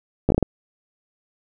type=slowing click train; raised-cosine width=2 ms; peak=-4 dBFS; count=6; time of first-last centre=0.29-0.427 s; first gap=13 ms; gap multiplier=1.38; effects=none